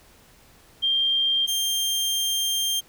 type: tone pair in turn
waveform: sine / sawtooth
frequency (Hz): 3184 / 3184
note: G7 / G7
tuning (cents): +26 / +26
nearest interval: unison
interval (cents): 0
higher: neither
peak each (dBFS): -19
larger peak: neither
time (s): 0.82-1.47 / 1.47-2.81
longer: second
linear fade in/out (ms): 20
effects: pink hiss -54 dBFS RMS until 2.88 s